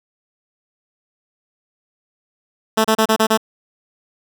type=tone bursts; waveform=10% pulse; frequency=220 Hz; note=A3; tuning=in tune; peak=-4 dBFS; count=6; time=2.77-3.375 s; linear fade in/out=10 ms; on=75 ms; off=31 ms; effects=none